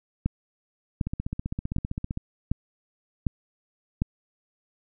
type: two click trains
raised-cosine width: 5 ms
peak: -17 / -11 dBFS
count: 18 / 6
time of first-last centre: 1.07-2.174 / 0.26-4.019 s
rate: 15.4 / 1.33 Hz
effects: none